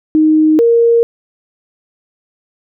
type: tone pair in turn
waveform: sine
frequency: 311.1 / 466.1 Hz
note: D#4 / A#4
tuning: 0 / 0 cents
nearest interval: perfect fifth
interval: 700 cents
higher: second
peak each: -6 dBFS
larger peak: neither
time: 0.15-0.59 / 0.59-1.03 s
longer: neither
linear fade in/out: 0 ms
effects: none

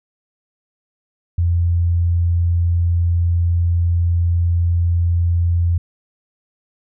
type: tone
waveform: sine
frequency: 85.9 Hz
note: F2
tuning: 28 cents flat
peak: -13 dBFS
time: 1.38-5.78 s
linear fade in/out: 5 ms
effects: none

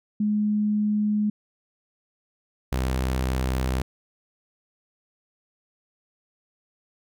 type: tone pair in turn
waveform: sine / sawtooth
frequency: 210 / 64.37 Hz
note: G#3 / C2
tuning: +19 / -28 cents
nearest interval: octave + minor sixth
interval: 2047 cents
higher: first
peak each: -20 / -19 dBFS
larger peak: second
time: 0.2-1.3 / 2.72-3.82 s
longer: neither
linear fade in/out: 5 ms
effects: none

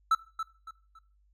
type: tone with echo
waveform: triangle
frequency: 1318.5 Hz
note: E6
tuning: in tune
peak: -18 dBFS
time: 0.11-0.15 s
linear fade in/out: 5 ms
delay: 280 ms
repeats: 3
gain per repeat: -10 dB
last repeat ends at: 0.99 s
effects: noise-tail reverb RT60 0.4 s tail -19 dB re dry + added 50 Hz sine -63 dBFS peak until 1.33 s

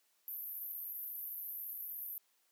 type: band-pass noise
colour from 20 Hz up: pink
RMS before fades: -44 dBFS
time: 0.28-2.18 s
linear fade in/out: 0 ms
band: 12000 to 14000 Hz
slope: 96 dB/octave
effects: white hiss -75 dBFS RMS until 2.51 s + high-pass 300 Hz 12 dB/octave

